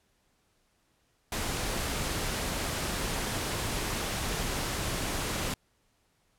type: noise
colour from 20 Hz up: pink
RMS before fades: -32 dBFS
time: 1.32-5.54 s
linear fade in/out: 2 ms
effects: pink hiss -71 dBFS RMS until 6.38 s + low-pass 12000 Hz 12 dB/octave

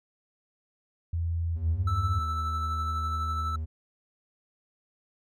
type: tone with pitch glide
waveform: sine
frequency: 84 to 95.38 Hz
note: E2 to G2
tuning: +33 to -47 cents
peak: -26 dBFS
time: 1.13-2.19 s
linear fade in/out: 5 ms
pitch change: +220 cents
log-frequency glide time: 1.74-1.8 s
type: tone with vibrato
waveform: triangle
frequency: 79 Hz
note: D#2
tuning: 27 cents sharp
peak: -28 dBFS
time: 1.55-3.66 s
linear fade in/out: 20 ms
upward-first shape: triangle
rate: 5.3 Hz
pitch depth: 10 cents each way
type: tone with tremolo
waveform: triangle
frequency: 1318.5 Hz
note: E6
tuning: in tune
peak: -27 dBFS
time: 1.87-3.56 s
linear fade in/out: 5 ms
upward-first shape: sine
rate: 12 Hz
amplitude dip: 30%
effects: none

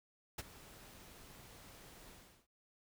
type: noise with ADSR envelope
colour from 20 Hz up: pink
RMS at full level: -40 dBFS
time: 0.38-2.47 s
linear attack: 8 ms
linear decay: 30 ms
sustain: -17 dB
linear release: 360 ms
effects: none

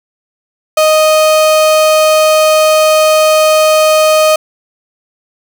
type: tone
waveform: 35% pulse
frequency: 622.3 Hz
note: D#5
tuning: in tune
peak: -4 dBFS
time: 0.77-4.36 s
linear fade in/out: 5 ms
effects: none

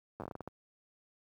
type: slowing click train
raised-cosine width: 1 ms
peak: -27 dBFS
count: 10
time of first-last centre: 0.2-0.476 s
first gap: 9 ms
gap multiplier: 1.29
effects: high-pass 80 Hz 12 dB/octave + 11-bit

